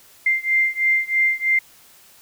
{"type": "beating tone pair", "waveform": "sine", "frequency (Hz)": [2093, 2096.1], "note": ["C7", "C7"], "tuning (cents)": [0, 3], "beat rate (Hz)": 3.1, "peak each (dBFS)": [-19, -20], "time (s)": [0.26, 1.59], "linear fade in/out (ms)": 5, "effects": ["white hiss -50 dBFS RMS until 2.21 s"]}